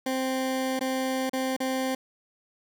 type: tone with dropouts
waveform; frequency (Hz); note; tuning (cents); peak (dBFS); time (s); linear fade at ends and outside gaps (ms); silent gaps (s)
20% pulse; 261.6; C4; 0; -21; 0.06-1.95; 5; 0.793-0.809 / 1.296-1.332 / 1.566-1.602
effects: 9-bit

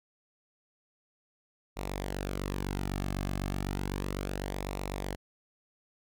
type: tone with flanger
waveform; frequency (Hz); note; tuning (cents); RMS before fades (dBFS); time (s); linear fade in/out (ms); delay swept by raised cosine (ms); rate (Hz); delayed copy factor
sawtooth; 47.96; G1; -37; -35; 1.76-5.16; 20; 0.63 to 2.13; 0.33; -0.55
effects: none

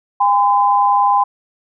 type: tone pair together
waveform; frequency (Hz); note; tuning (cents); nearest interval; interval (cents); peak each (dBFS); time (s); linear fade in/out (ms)
sine; 809.4 / 1019; G#5 / C6; -45 / -46; major third; 399; -13; 0.2-1.24; 10
effects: none

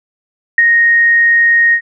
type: tone with ADSR envelope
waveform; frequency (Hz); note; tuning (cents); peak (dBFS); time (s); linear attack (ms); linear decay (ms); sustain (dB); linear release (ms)
sine; 1864.7; A#6; 0; -3; 0.58-1.81; 3; 27; -3; 76
effects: none

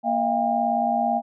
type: tone cluster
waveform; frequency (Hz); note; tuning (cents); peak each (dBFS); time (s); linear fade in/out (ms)
sine; 234.8 / 642 / 700 / 800; A#3 / E5 / F5 / G5; +13 / -46 / +4 / +35; -27 / -28 / -24 / -23; 0.03-1.22; 50
effects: none

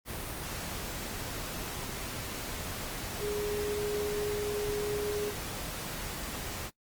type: tone in noise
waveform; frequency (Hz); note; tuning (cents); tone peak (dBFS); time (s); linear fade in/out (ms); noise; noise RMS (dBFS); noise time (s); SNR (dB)
sine; 415.3; G#4; 0; -31; 3.19-5.33; 50; pink; -38; 0.05-6.71; +4
effects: noise-tail reverb RT60 0.1 s tail -21 dB re dry + Opus 32 kbps

